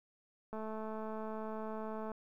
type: click train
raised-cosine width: 1 ms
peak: -30 dBFS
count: 347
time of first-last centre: 0.53-2.117 s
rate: 218 Hz
effects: 12-bit